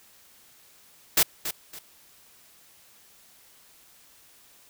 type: noise with echo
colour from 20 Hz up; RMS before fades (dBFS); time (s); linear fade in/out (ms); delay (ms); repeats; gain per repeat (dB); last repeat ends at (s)
white; -19; 1.17-1.23; 5; 280; 2; -11; 1.79
effects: white hiss -56 dBFS RMS until 4.69 s